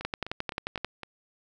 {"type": "two click trains", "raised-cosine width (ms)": 0.3, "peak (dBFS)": [-22, -14], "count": [5, 10], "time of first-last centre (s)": [[0.01, 1.033], [0.05, 0.846]], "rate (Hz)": [3.91, 11.3], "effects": []}